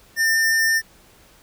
square tone pair together, 1800 / 5698 Hz, A6 / F8, +39 / +34 cents, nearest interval octave + minor sixth, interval 1995 cents, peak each -17 / -29 dBFS, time 0.16-0.82 s, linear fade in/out 50 ms, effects pink hiss -52 dBFS RMS until 1.42 s

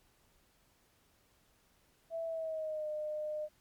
sine tone with pitch glide, 659.3 to 608.1 Hz, E5 to D#5, 0 to -40 cents, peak -35 dBFS, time 2.1-3.49 s, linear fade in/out 50 ms, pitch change -140 cents, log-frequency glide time 2.25-2.88 s, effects pink hiss -70 dBFS RMS until 3.6 s + MP3 96 kbps

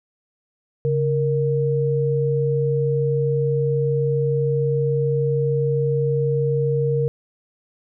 sine tone pair together, 139.41 / 466.2 Hz, C#3 / A#4, +10 / 0 cents, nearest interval octave + major sixth, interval 2090 cents, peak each -20 dBFS, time 0.85-7.08 s, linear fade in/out 0 ms, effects none

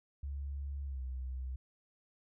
sine tone with pitch glide, 70 to 64.19 Hz, C#2 to C2, +18 to -32 cents, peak -37 dBFS, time 0.23-1.56 s, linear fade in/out 5 ms, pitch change -150 cents, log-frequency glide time 0.85-1.02 s, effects none

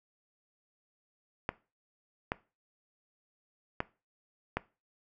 clicks, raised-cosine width 0.5 ms, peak -15 dBFS, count 4, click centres 1.491 / 2.319 / 3.804 / 4.57 s, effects noise-tail reverb RT60 0.3 s tail -19 dB re dry

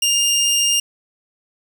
20% pulse tone, 2813 Hz, F7, 12 cents sharp, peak -10 dBFS, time 0.02-0.8 s, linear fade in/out 5 ms, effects none

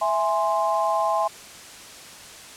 sine chord, E augmented, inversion none, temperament equal, 659.3 / 830.6 / 1046.5 Hz, E5 / G#5 / B#5, 0 / 0 / 0 cents, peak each -24 dBFS, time 0.01-1.28 s, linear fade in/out 10 ms, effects white hiss -42 dBFS RMS until 2.56 s + low-pass 9000 Hz 12 dB/octave

